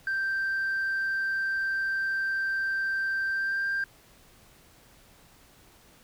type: tone with pitch glide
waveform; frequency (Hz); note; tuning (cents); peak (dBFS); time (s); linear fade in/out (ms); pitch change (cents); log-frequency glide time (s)
sine; 1568 to 1587.1; G6 to G6; 0 to +21; -24; 0.07-3.84; 2; +21; 3.3-3.67
effects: tanh soft clip ceiling -24 dBFS + pink hiss -57 dBFS RMS until 6.03 s